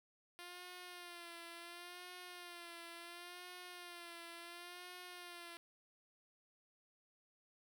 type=tone with vibrato; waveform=5% pulse; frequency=349.2 Hz; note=F4; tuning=in tune; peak=-39 dBFS; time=0.39-5.57 s; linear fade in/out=0 ms; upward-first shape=sine; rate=0.71 Hz; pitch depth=53 cents each way; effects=none